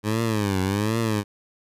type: tone with vibrato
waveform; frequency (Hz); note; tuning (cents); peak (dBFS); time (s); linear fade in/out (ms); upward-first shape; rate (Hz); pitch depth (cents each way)
15% pulse; 103.83; G#2; 0; -15; 0.03-1.24; 50; triangle; 1.3; 200
effects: resampled to 32000 Hz